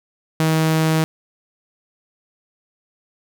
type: tone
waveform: sawtooth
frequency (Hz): 159.1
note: D#3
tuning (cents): +39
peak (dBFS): -11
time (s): 0.4-1.04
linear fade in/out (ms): 0
effects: none